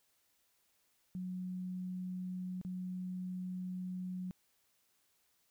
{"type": "tone with dropouts", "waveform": "sine", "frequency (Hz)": 183.1, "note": "F#3", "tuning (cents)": -18, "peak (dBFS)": -38, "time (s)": [1.15, 4.31], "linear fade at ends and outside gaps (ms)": 0, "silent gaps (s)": [2.614, 2.649], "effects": ["white hiss -75 dBFS RMS until 5.5 s"]}